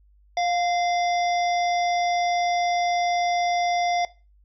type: harmonic tone with a mistuned harmonic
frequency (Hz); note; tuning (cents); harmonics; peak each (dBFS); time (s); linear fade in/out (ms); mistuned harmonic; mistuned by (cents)
704; F5; +14; 1 / 3 / 5 / 7 / 8; -21 / -31 / -35 / -38 / -39; 0.37-4.05; 2; 3; -32
effects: noise-tail reverb RT60 0.3 s tail -19 dB re dry + added 50 Hz sine -54 dBFS peak until 4.44 s